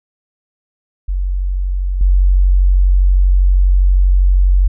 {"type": "tone with level steps", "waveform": "sine", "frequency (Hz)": 46.25, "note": "F#1", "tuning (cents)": 0, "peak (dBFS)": [-14, -7], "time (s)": [1.08, 4.68], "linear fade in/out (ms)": 10, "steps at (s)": 2.01, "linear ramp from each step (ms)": 2, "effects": []}